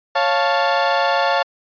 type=chord; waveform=30% pulse; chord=Db augmented; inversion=none; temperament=equal; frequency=554.4 / 698.5 / 880 Hz; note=Db5 / F5 / A5; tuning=0 / 0 / 0 cents; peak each=-17 dBFS; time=0.15-1.43 s; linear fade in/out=10 ms; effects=resampled to 11025 Hz